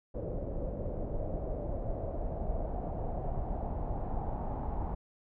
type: noise with low-pass filter sweep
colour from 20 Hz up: brown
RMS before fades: -35 dBFS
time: 0.14-4.95 s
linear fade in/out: 10 ms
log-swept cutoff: 540 to 850 Hz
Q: 4.2
effects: none